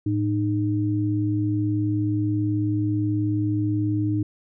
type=tone pair together; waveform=sine; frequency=108.29 / 306.3 Hz; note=A2 / D#4; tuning=-27 / -27 cents; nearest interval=octave + tritone; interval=1800 cents; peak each=-23 dBFS; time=0.06-4.23 s; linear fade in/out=5 ms; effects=none